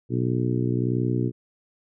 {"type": "harmonic tone", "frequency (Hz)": 61.5, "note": "B1", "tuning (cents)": -7, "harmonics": [2, 3, 4, 5, 6, 7], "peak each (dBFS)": [-24, -31, -29, -29, -30, -35], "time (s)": [0.09, 1.32], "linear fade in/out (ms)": 50, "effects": []}